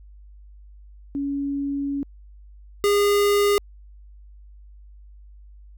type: tone pair in turn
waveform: sine / square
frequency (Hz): 280.7 / 407.8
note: C#4 / G#4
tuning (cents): +22 / -32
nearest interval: tritone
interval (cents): 646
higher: second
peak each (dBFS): -23 / -17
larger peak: second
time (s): 1.15-2.03 / 2.84-3.58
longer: first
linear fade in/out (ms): 0
effects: added 50 Hz sine -43 dBFS peak until 5.77 s